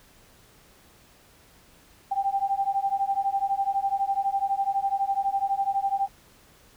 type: beating tone pair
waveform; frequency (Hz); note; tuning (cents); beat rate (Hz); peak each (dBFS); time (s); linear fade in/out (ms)
sine; 783 / 795; G5 / G5; -2 / +24; 12; -26; 2.11-6.08; 10
effects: pink hiss -56 dBFS RMS until 6.76 s